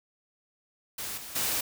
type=noise with level steps; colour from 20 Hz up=white; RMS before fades=-36 / -42 / -29 dBFS; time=0.98-1.61 s; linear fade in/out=5 ms; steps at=1.17 / 1.35 s; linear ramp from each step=10 ms; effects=none